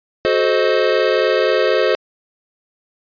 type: chord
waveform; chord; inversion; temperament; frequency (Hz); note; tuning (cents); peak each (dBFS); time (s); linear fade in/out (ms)
square; F# diminished seventh; none; equal with one note detuned; 370 / 433.9 / 523.3 / 622.3; F#4 / A4 / C5 / Eb5; 0 / -24 / 0 / 0; -21 / -19 / -18 / -21; 0.25-1.95; 0
effects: resampled to 11025 Hz